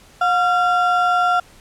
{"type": "ring-modulated tone", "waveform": "triangle", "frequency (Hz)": 1046.5, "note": "C6", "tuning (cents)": 0, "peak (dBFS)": -9, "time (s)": [0.21, 1.4], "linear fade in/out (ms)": 5, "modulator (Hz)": 328, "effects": ["pink hiss -48 dBFS RMS until 1.6 s", "low-pass 11000 Hz 12 dB/octave"]}